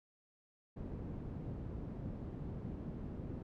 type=low-pass noise; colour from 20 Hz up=white; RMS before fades=-44 dBFS; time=0.76-3.43 s; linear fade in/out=10 ms; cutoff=210 Hz; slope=12 dB/octave; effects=none